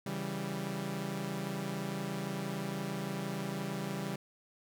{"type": "chord", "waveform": "sawtooth", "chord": "C# diminished", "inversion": "none", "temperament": "equal", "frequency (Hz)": [138.59, 164.81, 196], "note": ["C#3", "E3", "G3"], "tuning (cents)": [0, 0, 0], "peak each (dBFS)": [-37, -37, -34], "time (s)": [0.06, 4.16], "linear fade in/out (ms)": 5, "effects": []}